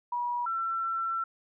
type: tone pair in turn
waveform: sine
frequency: 966 / 1346.2 Hz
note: B5 / E6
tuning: -39 / +36 cents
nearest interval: tritone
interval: 575 cents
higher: second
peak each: -28 dBFS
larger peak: neither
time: 0.12-0.46 / 0.46-1.24 s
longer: second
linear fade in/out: 5 ms
effects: none